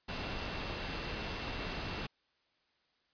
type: tone in noise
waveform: sine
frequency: 2700 Hz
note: E7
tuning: 41 cents sharp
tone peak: -49 dBFS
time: 0.08-2.07 s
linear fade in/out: 10 ms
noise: pink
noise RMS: -39 dBFS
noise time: 0.08-2.07 s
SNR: -13 dB
effects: white hiss -75 dBFS RMS until 3.13 s + resampled to 11025 Hz